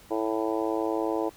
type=harmonic tone; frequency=110 Hz; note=A2; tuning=in tune; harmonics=3 / 4 / 5 / 6 / 7 / 8 / 9; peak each=-29 / -31 / -33 / -35 / -36 / -37 / -38 dBFS; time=0.1-1.3 s; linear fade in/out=20 ms; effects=pink hiss -53 dBFS RMS until 1.36 s